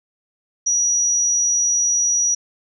sine tone, 5810 Hz, F#8, 32 cents flat, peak -15 dBFS, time 0.66-2.35 s, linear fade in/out 10 ms, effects none

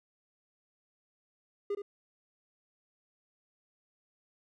triangle tone with echo, 405.8 Hz, G#4, 40 cents flat, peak -28 dBFS, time 1.7-1.75 s, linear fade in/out 5 ms, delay 70 ms, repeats 1, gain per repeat -7 dB, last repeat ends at 1.82 s, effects none

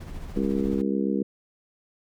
brown noise with tremolo, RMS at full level -34 dBFS, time 0-0.82 s, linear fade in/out 10 ms, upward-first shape sine, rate 14 Hz, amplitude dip 40%
harmonic tone, 67.6 Hz, C#2, 43 cents flat, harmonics 3 / 4 / 5 / 6 / 7, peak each -26 / -28 / -30 / -32 / -33 dBFS, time 0.36-1.23 s, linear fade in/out 5 ms
effects none

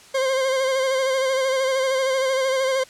40% pulse tone with vibrato, 528 Hz, C5, 16 cents sharp, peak -18 dBFS, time 0.14-2.84 s, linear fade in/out 10 ms, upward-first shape sine, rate 13 Hz, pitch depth 38 cents each way, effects white hiss -47 dBFS RMS until 2.89 s + low-pass 8000 Hz 12 dB/octave

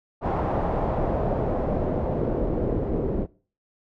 pink noise with low-pass filter sweep, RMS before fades -25 dBFS, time 0.21-3.27 s, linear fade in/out 50 ms, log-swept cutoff 860 to 410 Hz, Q 1.9, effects noise-tail reverb RT60 0.4 s tail -22 dB re dry

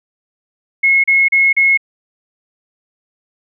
sine tone bursts, 2172 Hz, C#7, 36 cents flat, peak -8 dBFS, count 4, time 0.83-1.775 s, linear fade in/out 10 ms, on 210 ms, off 35 ms, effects none

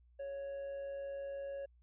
triangle tone with amplitude modulation, 555 Hz, C#5, 2 cents sharp, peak -37 dBFS, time 0.19-1.66 s, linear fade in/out 10 ms, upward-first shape sine, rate 146 Hz, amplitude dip 25%, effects added 60 Hz sine -63 dBFS peak until 1.82 s + resampled to 8000 Hz

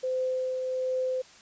sine tone with tremolo, 514 Hz, C5, 31 cents flat, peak -25 dBFS, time 0.03-1.22 s, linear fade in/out 10 ms, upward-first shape triangle, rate 1.3 Hz, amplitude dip 35%, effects white hiss -53 dBFS RMS until 1.41 s + resampled to 16000 Hz

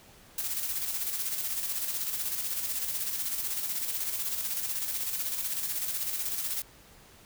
blue noise with tremolo, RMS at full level -31 dBFS, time 0.38-6.62 s, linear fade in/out 2 ms, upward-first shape square, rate 16 Hz, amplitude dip 40%, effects pink hiss -55 dBFS RMS until 7.25 s

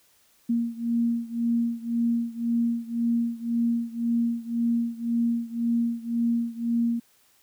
sine beating tone pair, 233.2 / 235.1 Hz, A#3 / A#3, +1 / +15 cents, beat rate 1.9 Hz, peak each -25 / -27 dBFS, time 0.49-7 s, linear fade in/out 10 ms, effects white hiss -62 dBFS RMS until 7.42 s

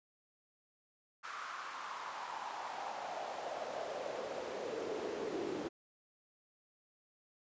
brown noise with high-pass filter sweep, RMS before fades -42 dBFS, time 1.23-5.69 s, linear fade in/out 20 ms, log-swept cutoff 1300 to 340 Hz, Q 3.8, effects resampled to 16000 Hz

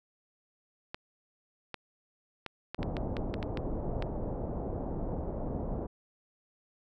clicks, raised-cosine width 0.3 ms, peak -21 dBFS, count 11, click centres 0.945 / 1.743 / 2.463 / 2.746 / 2.83 / 2.968 / 3.168 / 3.341 / 3.428 / 3.573 / 4.024 s
pink low-pass noise, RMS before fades -35 dBFS, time 2.78-5.87 s, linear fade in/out 10 ms, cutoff 740 Hz, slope 24 dB/octave
effects none

